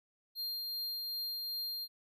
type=tone with tremolo; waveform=square; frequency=4200 Hz; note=C8; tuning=6 cents sharp; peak=-36 dBFS; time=0.35-1.88 s; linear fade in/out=50 ms; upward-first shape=triangle; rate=2.6 Hz; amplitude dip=25%; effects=none